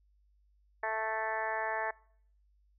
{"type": "harmonic tone", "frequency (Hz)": 220, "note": "A3", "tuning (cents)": 0, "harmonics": [2, 3, 4, 5, 6, 7, 8, 9, 10], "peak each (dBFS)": [-43, -37, -36, -42, -47, -45, -37, -45, -50], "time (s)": [0.83, 1.91], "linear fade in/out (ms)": 5, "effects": ["noise-tail reverb RT60 0.6 s tail -24 dB re dry", "added 50 Hz sine -65 dBFS peak until 2.78 s"]}